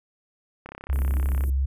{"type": "click train", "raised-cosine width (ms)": 0.5, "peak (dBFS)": -23, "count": 27, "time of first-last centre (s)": [0.66, 1.438], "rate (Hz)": 33.4}
{"type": "tone with vibrato", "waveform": "sine", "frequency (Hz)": 67.3, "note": "C2", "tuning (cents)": 49, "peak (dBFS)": -20, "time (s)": [0.89, 1.66], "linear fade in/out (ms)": 10, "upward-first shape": "sine", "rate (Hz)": 5.9, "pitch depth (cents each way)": 10}
{"type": "band-stop noise", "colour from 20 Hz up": "pink", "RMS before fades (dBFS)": -37, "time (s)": [0.93, 1.5], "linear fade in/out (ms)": 2, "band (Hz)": [360, 12000], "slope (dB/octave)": 24}
{"effects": ["resampled to 32000 Hz"]}